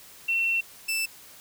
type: tone pair in turn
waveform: sine / sawtooth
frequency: 2709 / 2650 Hz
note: E7 / E7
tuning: +47 / +9 cents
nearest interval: unison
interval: 38 cents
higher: first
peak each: -22 / -22 dBFS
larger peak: neither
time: 0.28-0.61 / 0.88-1.06 s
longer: first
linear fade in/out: 10 ms
effects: white hiss -49 dBFS RMS until 1.4 s